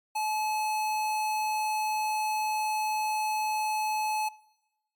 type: tone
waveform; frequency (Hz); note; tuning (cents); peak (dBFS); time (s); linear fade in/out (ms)
square; 859; A5; -42; -28; 0.15-4.29; 10
effects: noise-tail reverb RT60 1.0 s tail -22 dB re dry + MP3 96 kbps